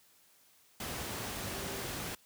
sine tone in noise, 392 Hz, G4, in tune, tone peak -45 dBFS, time 1.54-1.82 s, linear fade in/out 2 ms, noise pink, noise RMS -39 dBFS, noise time 0.8-2.15 s, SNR -9 dB, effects white hiss -65 dBFS RMS until 2.25 s + high-pass 60 Hz 12 dB/octave

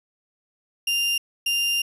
35% pulse tone bursts at uneven times, 2794 Hz, F7, in tune, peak -19 dBFS, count 2, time 0.87-1.18 / 1.46-1.82 s, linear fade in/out 5 ms, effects resampled to 32000 Hz

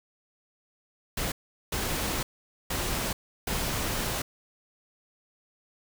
pink noise bursts at uneven times, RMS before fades -30 dBFS, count 4, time 1.17-1.32 / 1.72-2.23 / 2.7-3.13 / 3.47-4.22 s, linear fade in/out 5 ms, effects none

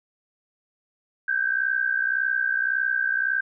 sine tone pair together, 1542.2 / 1604 Hz, G6 / G6, -29 / +39 cents, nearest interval minor second, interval 68 cents, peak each -24 dBFS, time 1.28-3.41 s, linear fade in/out 5 ms, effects none

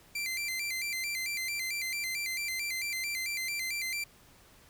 sawtooth tone with vibrato, 2207 Hz, C#7, 8 cents flat, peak -29 dBFS, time 0.15-4.04 s, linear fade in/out 5 ms, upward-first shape square, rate 4.5 Hz, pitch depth 110 cents each way, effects pink hiss -59 dBFS RMS until 4.69 s

